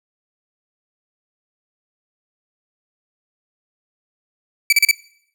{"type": "tone bursts", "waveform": "sawtooth", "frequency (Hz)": 2307, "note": "D7", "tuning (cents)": -31, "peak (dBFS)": -6, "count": 4, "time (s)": [4.7, 4.912], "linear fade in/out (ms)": 2, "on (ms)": 26, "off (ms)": 36, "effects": ["noise-tail reverb RT60 0.7 s tail -22 dB re dry"]}